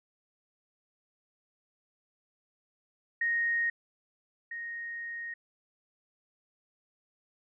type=tone pair in turn; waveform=sine; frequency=1864.7 / 1864.7 Hz; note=A#6 / A#6; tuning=0 / 0 cents; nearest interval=unison; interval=0 cents; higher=neither; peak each=-26 / -36 dBFS; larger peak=first; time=3.21-3.7 / 4.51-5.34 s; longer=second; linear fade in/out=5 ms; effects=none